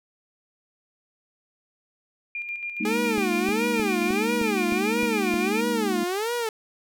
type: tone with tremolo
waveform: sine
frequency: 2403 Hz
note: D7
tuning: 39 cents sharp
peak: -28 dBFS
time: 2.35-5.61 s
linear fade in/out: 2 ms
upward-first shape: square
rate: 7.2 Hz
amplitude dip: 45%
type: chord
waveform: sine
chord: Ab suspended second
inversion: none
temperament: equal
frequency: 207.7 / 233.1 / 311.1 Hz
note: Ab3 / Bb3 / Eb4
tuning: 0 / 0 / 0 cents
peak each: -29 dBFS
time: 2.8-6.04 s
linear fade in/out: 10 ms
type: tone with vibrato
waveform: sawtooth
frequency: 410 Hz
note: G#4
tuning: 22 cents flat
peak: -21 dBFS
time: 2.85-6.49 s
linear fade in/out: 2 ms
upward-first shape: sine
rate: 1.5 Hz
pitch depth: 280 cents each way
type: click train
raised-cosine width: 2 ms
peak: -22 dBFS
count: 8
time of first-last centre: 3.18-5.34 s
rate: 3.24 Hz
effects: none